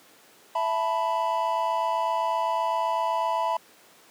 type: chord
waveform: triangle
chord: E suspended fourth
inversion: none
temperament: equal with one note detuned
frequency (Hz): 663.5 / 880 / 987.8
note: E5 / A5 / B5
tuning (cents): +11 / 0 / 0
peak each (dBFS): -27 / -27 / -24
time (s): 0.55-3.57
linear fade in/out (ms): 5
effects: pink hiss -54 dBFS RMS until 4.1 s + high-pass 300 Hz 12 dB/octave